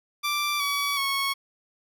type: tone with pitch steps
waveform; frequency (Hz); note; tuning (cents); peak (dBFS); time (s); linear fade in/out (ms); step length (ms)
15% pulse; 1174.7 / 1138 / 1102.4; D6 / C#6 / C#6; 0 / +45 / -10; -18; 0.23-1.34; 20; 370
effects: none